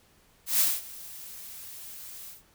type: noise with ADSR envelope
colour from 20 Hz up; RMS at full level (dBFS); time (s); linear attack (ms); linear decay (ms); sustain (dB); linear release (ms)
blue; -22; 0.46-2.43; 140; 210; -21; 150
effects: pink hiss -62 dBFS RMS until 2.54 s